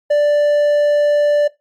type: tone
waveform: triangle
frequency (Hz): 587.3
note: D5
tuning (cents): 0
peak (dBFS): -8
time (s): 0.1-1.48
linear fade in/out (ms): 10
effects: noise-tail reverb RT60 0.2 s tail -20 dB re dry + MP3 96 kbps